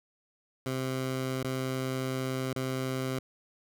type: tone with dropouts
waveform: 15% pulse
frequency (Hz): 130.81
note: C3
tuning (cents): 0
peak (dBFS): -24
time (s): 0.66-3.19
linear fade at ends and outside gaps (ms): 2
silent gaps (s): 1.431-1.446 / 2.531-2.562
effects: none